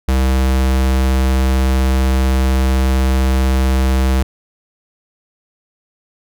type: tone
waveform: square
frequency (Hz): 65.41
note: C2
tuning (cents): 0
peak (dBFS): -12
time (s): 0.08-4.23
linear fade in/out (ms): 5
effects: none